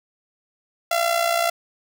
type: tone with amplitude modulation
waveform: sawtooth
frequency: 681 Hz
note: F5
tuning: 44 cents flat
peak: -12 dBFS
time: 0.91-1.5 s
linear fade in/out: 5 ms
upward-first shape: sine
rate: 60.6 Hz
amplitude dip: 65%
effects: none